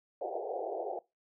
white band-pass noise, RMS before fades -37 dBFS, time 0.21-0.99 s, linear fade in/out 2 ms, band 350 to 800 Hz, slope 96 dB/octave, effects noise-tail reverb RT60 0.2 s tail -19 dB re dry

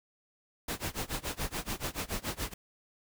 pink noise with tremolo, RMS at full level -33 dBFS, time 0.68-2.54 s, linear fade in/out 5 ms, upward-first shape sine, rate 7 Hz, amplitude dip 95%, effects none

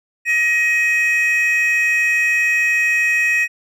triangle tone pair together, 1890.1 / 2523 Hz, A#6 / D#7, +23 / +23 cents, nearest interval perfect fourth, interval 500 cents, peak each -14 dBFS, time 0.25-3.48 s, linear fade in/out 50 ms, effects tanh soft clip ceiling -7 dBFS

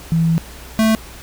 sine / square tone pair in turn, 164.4 / 220.5 Hz, E3 / A3, -4 / +4 cents, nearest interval perfect fourth, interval 508 cents, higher second, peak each -12 / -12 dBFS, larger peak neither, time 0.12-0.38 / 0.79-0.95 s, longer first, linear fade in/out 0 ms, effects added 60 Hz sine -38 dBFS peak until 1.22 s + pink hiss -38 dBFS RMS until 1.22 s

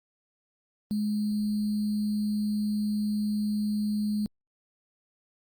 sine tone with sample-and-hold, 210 Hz, G#3, 19 cents sharp, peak -25 dBFS, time 0.91-4.26 s, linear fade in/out 0 ms, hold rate 4410 Hz, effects Opus 32 kbps

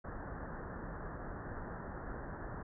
pink low-pass noise, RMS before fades -44 dBFS, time 0.04-2.63 s, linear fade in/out 10 ms, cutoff 1800 Hz, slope 96 dB/octave, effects none

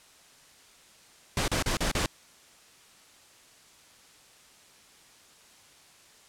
pink noise bursts, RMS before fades -27 dBFS, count 5, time 1.37-2.06 s, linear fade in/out 2 ms, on 110 ms, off 35 ms, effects white hiss -56 dBFS RMS until 6.28 s + low-pass 9000 Hz 12 dB/octave

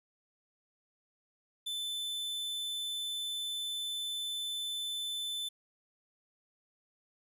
45% pulse tone, 3520 Hz, A7, in tune, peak -35 dBFS, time 1.66-5.49 s, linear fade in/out 10 ms, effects resampled to 32000 Hz + 12-bit

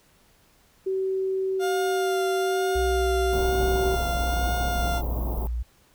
sine tone, 381.2 Hz, G4, 48 cents flat, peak -23 dBFS, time 0.86-3.96 s, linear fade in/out 10 ms
30% pulse tone with vibrato, 704 Hz, F5, 14 cents sharp, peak -24 dBFS, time 1.59-5.02 s, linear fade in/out 50 ms, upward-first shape sine, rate 1.1 Hz, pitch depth 18 cents each way
sine tone with pitch glide, 61.74 to 58.99 Hz, B1 to A#1, 0 to +21 cents, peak -25 dBFS, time 2.75-5.63 s, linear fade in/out 10 ms, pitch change -79 cents, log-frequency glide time 2.85-4.9 s
pink band-stop noise, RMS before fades -32 dBFS, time 3.33-5.47 s, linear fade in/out 0 ms, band 990 to 14000 Hz, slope 48 dB/octave
effects pink hiss -60 dBFS RMS until 5.94 s

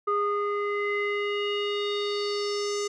square tone with low-pass filter sweep, 410 Hz, G#4, 22 cents flat, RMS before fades -28 dBFS, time 0.07-2.88 s, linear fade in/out 10 ms, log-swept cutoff 1200 to 6600 Hz, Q 4.4, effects none

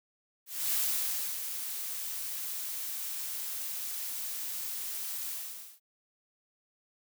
blue noise with ADSR envelope, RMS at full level -29 dBFS, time 0.46-5.8 s, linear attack 270 ms, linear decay 660 ms, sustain -8 dB, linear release 510 ms, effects none

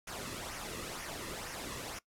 pink noise with flanger, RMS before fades -42 dBFS, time 0.07-1.99 s, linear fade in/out 5 ms, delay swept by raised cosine 0.24 to 1.34 ms, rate 2.1 Hz, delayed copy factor -0.55, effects noise-tail reverb RT60 0.1 s tail -20 dB re dry + low-pass 12000 Hz 12 dB/octave

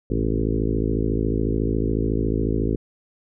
harmonic tone with a mistuned harmonic, 54 Hz, A1, 32 cents flat, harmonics 1 / 2 / 3 / 4 / 5 / 6 / 7 / 8 / 9, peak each -25 / -27 / -31 / -29 / -27 / -29 / -29 / -30 / -36 dBFS, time 0.1-2.76 s, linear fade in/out 5 ms, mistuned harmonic 2, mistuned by +84 cents, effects none

